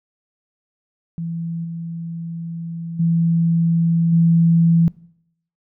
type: tone with level steps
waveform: sine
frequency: 166.9 Hz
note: E3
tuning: 22 cents sharp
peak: -23 / -26 / -14 / -11 dBFS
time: 1.18-4.88 s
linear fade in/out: 0 ms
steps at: 1.64 / 2.99 / 4.12 s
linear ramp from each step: 10 ms
effects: noise-tail reverb RT60 0.7 s tail -22 dB re dry